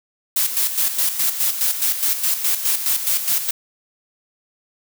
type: noise with tremolo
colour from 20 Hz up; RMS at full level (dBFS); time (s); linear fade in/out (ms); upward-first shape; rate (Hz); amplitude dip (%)
blue; -18; 0.36-3.51; 5; square; 4.8; 60
effects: none

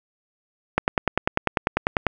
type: click train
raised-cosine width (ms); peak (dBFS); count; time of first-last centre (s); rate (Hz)
0.5; -3; 14; 0.78-2.067; 10.1
effects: none

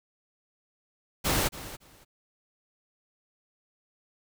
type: noise with echo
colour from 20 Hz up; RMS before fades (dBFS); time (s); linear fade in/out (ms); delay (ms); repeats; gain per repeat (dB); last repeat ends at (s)
pink; -26; 1.24-1.49; 20; 280; 2; -15; 2.05
effects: none

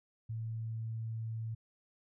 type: tone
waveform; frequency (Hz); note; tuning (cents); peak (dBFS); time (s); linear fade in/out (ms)
sine; 112.4; A2; +37; -36; 0.29-1.55; 10
effects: none

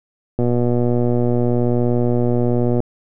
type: click train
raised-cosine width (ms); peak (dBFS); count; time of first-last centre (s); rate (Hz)
2; -6; 293; 0.39-2.803; 121
effects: none

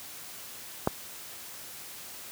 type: clicks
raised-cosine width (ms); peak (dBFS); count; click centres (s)
1; -9 / -28; 2; 0.874 / 0.879
effects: white hiss -44 dBFS RMS until 2.31 s + high-pass 60 Hz 12 dB/octave

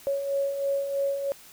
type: beating tone pair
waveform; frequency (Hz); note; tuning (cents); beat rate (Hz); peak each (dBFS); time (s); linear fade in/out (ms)
sine; 553 / 556.1; C#5 / C#5; -4 / +5; 3.1; -34 / -25; 0.07-1.32; 0
effects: white hiss -50 dBFS RMS until 1.52 s

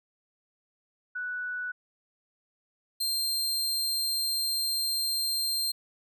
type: tone pair in turn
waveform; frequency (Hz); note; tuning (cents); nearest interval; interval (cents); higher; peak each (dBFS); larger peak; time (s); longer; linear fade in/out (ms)
sine / sawtooth; 1480 / 4175; F#6 / C8; 0 / -5; octave + tritone; 1795; second; -31 / -24; second; 1.15-1.72 / 3-5.72; second; 10
effects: none

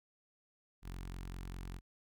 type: tone with notch filter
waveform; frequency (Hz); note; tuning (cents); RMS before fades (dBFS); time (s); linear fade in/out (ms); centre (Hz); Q
sawtooth; 44.98; F#1; -48; -45; 0.82-1.81; 50; 550; 1.3
effects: none

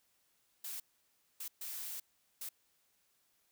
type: noise bursts at uneven times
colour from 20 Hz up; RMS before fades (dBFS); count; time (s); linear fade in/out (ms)
blue; -43; 4; 0.64-0.8 / 1.4-1.48 / 1.61-2 / 2.41-2.49; 5
effects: white hiss -75 dBFS RMS until 3.51 s

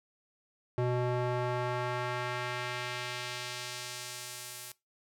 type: tone with band-pass filter sweep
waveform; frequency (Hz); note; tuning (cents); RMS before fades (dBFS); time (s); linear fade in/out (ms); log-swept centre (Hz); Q
square; 123.47; B2; 0; -35; 0.78-4.72; 0; 430 to 12000; 0.76
effects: noise-tail reverb RT60 0.2 s tail -20 dB re dry

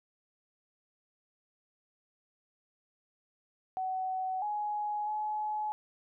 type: tone with pitch steps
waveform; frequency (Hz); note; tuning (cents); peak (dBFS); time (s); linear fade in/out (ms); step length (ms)
sine; 751 / 837 / 850; F#5 / G#5 / G#5; +26 / +13 / +40; -31; 3.77-5.72; 0; 650
effects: none

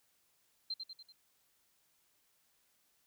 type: tone with echo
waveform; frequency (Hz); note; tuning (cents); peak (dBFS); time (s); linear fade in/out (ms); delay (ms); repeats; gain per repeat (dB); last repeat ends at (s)
sine; 4143; C8; -18; -35; 0.7-0.74; 5; 96; 4; -5; 1.124
effects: white hiss -74 dBFS RMS until 3.06 s

